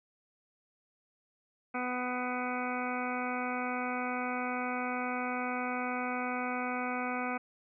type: harmonic tone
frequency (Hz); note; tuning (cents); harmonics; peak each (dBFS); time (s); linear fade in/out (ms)
249.3; B3; +16; 1 / 2 / 3 / 4 / 5 / 6 / 8 / 9 / 10; -37 / -41 / -38 / -43 / -40 / -41 / -47 / -42 / -45; 1.74-7.38; 10
effects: none